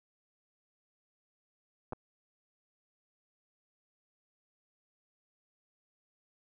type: clicks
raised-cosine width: 1 ms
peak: -25 dBFS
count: 2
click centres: 1.924 / 1.932 s
effects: none